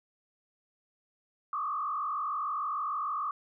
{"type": "tone with frequency modulation", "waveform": "sine", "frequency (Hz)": 1180, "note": "D6", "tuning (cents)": 8, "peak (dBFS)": -30, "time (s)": [1.53, 3.31], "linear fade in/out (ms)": 2, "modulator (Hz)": 46.6, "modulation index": 1.7, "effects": []}